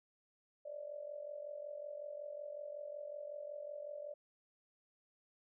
sine tone with amplitude modulation, 587.3 Hz, D5, in tune, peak -40 dBFS, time 0.65-4.14 s, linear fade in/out 10 ms, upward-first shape sine, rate 45.4 Hz, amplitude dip 75%, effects none

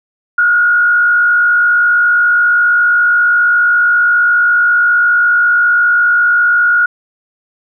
sine tone with frequency modulation, 1432 Hz, F6, 43 cents sharp, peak -7 dBFS, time 0.38-6.86 s, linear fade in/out 5 ms, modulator 54.7 Hz, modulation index 0.67, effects none

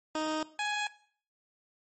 15% pulse tone pair in turn, 311.1 / 834.9 Hz, D#4 / G#5, 0 / +9 cents, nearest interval octave + perfect fourth, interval 1709 cents, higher second, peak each -24 dBFS, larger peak neither, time 0.15-0.43 / 0.59-0.87 s, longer neither, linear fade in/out 2 ms, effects noise-tail reverb RT60 0.5 s tail -17 dB re dry + MP3 32 kbps

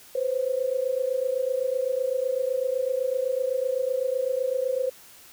sine tone pair together, 503 / 530.9 Hz, B4 / C5, +32 / +25 cents, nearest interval minor second, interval 93 cents, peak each -26 dBFS, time 0.15-4.9 s, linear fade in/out 5 ms, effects white hiss -50 dBFS RMS until 5.32 s

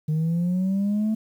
sine linear sweep, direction up, 151.9 to 220.8 Hz, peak -18 dBFS, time 0.08-1.15 s, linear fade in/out 10 ms, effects tanh soft clip ceiling -19 dBFS + 9-bit

